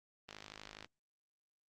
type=click train; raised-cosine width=0.2 ms; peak=-30 dBFS; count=30; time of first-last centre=0.29-0.846 s; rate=52.2 Hz; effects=Opus 24 kbps